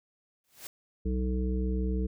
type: noise with exponential growth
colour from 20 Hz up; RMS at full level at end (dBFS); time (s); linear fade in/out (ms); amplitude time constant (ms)
white; -39; 0.44-0.67; 1; 48
type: harmonic tone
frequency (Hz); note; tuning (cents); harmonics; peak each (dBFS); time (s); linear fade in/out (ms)
63; B1; +35; 1 / 3 / 5 / 7; -28 / -33 / -38 / -38; 1.05-2.07; 10
effects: none